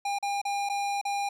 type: tone with dropouts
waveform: square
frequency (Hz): 805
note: G5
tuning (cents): +46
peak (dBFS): -28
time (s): 0.05-1.29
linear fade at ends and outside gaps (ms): 5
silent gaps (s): 0.187-0.226 / 0.416-0.451 / 0.69-0.697 / 1.014-1.051
effects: low-pass 9000 Hz 12 dB/octave + 11-bit